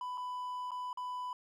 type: tone with dropouts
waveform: triangle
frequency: 996 Hz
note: B5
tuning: 14 cents sharp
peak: -35 dBFS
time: 0.01-1.33 s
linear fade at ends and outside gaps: 2 ms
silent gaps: 0.175-0.178 / 0.708-0.716 / 0.93-0.973 s
effects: none